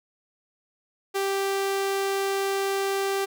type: tone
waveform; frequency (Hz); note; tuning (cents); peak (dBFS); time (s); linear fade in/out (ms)
sawtooth; 392; G4; 0; -20; 1.14-3.26; 20
effects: none